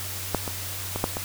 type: clicks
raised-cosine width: 1 ms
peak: -8 / -16 / -14 / -8 / -15 dBFS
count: 5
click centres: 0.347 / 0.478 / 0.96 / 1.041 / 1.169 s
effects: added 94 Hz sine -37 dBFS peak until 1.24 s + white hiss -34 dBFS RMS until 1.24 s

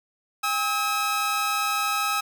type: tone pair together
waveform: sawtooth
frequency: 808.9 / 1284 Hz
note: G#5 / E6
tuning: -46 / -46 cents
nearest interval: minor sixth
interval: 800 cents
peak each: -26 / -20 dBFS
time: 0.43-2.21 s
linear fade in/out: 10 ms
effects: none

